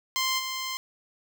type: tone with level steps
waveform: 10% pulse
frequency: 1046 Hz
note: C6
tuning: 1 cent flat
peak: -16 / -22 dBFS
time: 0.16-0.77 s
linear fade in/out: 0 ms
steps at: 0.38 s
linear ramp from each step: 20 ms
effects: none